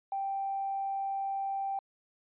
triangle tone with hard clipping, 784 Hz, G5, in tune, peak -31 dBFS, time 0.12-1.79 s, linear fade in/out 2 ms, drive 3 dB, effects resampled to 8000 Hz

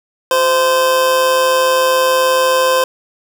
25% pulse tone with amplitude modulation, 517 Hz, C5, 21 cents flat, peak -5 dBFS, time 0.31-2.84 s, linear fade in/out 2 ms, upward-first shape sine, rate 153 Hz, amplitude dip 40%, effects none

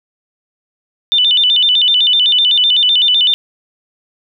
sine tone with vibrato, 3271 Hz, G#7, 27 cents flat, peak -8 dBFS, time 1.12-3.34 s, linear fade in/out 0 ms, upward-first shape square, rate 7.9 Hz, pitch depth 160 cents each way, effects none

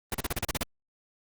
pink noise bursts, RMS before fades -29 dBFS, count 9, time 0.12-0.632 s, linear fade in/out 2 ms, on 24 ms, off 37 ms, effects Opus 32 kbps

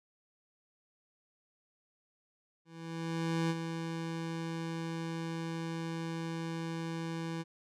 25% pulse tone with ADSR envelope, 164.81 Hz, E3, in tune, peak -25 dBFS, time 2.65-7.44 s, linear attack 850 ms, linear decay 39 ms, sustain -7 dB, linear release 31 ms, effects low-pass 7000 Hz 12 dB/octave

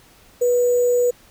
sine tone with sample-and-hold, 488.4 Hz, B4, 19 cents flat, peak -14 dBFS, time 0.41-1.11 s, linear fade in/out 10 ms, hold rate 7350 Hz, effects pink hiss -51 dBFS RMS until 1.3 s

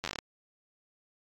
slowing click train, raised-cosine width 0.2 ms, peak -16 dBFS, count 9, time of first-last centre 0.04-0.188 s, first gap 10 ms, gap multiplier 1.17, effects AAC 48 kbps

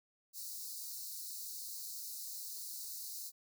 white high-pass noise, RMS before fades -45 dBFS, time 0.33-3.32 s, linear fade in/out 50 ms, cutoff 4000 Hz, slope 96 dB/octave, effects none

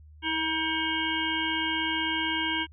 harmonic tone with a mistuned harmonic, 317.8 Hz, D#4, 37 cents sharp, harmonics 1 / 3 / 5 / 7 / 9 / 10, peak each -33 / -33 / -33 / -33 / -33 / -33 dBFS, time 0.22-2.67 s, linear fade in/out 50 ms, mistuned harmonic 1, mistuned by +17 cents, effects added 76 Hz sine -48 dBFS peak until 2.72 s

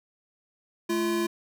square tone pair together, 215.6 / 342.3 Hz, A3 / F4, -35 / -35 cents, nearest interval minor sixth, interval 800 cents, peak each -32 / -26 dBFS, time 0.89-1.27 s, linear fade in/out 10 ms, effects none

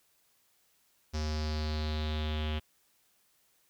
square tone with low-pass filter sweep, 76.8 Hz, D#2, 22 cents flat, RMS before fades -33 dBFS, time 1.13-2.6 s, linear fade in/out 20 ms, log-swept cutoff 5500 to 3100 Hz, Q 4.7, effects white hiss -70 dBFS RMS until 3.69 s

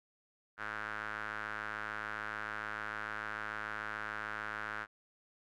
square tone with band-pass filter, 53.4 Hz, G#1, 49 cents sharp, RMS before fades -41 dBFS, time 0.57-4.87 s, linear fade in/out 50 ms, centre 1500 Hz, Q 4.5, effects none

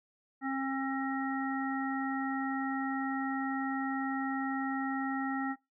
harmonic tone, 269 Hz, C4, 48 cents sharp, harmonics 1 / 3 / 5 / 7, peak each -33 / -38 / -40 / -41 dBFS, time 0.41-5.56 s, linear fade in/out 50 ms, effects noise-tail reverb RT60 0.2 s tail -20 dB re dry

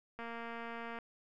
click train, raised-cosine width 0.5 ms, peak -30 dBFS, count 186, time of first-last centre 0.19-0.987 s, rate 232 Hz, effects none

